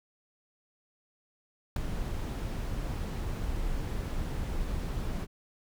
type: noise with ADSR envelope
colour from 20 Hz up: brown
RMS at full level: -21 dBFS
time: 1.76-5.27 s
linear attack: 5 ms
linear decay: 3 ms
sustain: -12 dB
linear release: 40 ms
effects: none